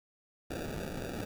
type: noise with sample-and-hold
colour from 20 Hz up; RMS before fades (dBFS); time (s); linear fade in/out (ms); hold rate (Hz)
white; -38; 0.5-1.25; 5; 1050
effects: none